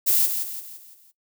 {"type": "noise with echo", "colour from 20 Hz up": "violet", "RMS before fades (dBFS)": -19, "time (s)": [0.06, 0.27], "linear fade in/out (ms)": 20, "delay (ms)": 170, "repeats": 5, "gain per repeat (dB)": -7, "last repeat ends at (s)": 1.12, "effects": ["noise-tail reverb RT60 0.1 s tail -17 dB re dry"]}